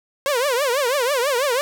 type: tone with vibrato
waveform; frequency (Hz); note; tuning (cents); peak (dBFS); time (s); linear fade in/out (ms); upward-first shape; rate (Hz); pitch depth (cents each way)
sawtooth; 526; C5; +9; -14; 0.26-1.61; 0; triangle; 6.1; 240
effects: none